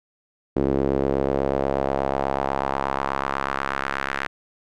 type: tone with band-pass filter sweep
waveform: sawtooth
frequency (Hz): 68.2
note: C#2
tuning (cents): -28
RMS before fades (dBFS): -24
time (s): 0.56-4.27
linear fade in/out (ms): 5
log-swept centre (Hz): 360 to 1700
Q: 2
effects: none